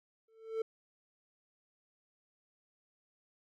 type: tone with exponential growth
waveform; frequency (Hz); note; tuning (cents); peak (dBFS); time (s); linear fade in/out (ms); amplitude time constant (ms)
triangle; 445.9; A4; +23; -27; 0.28-0.62; 5; 72
effects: none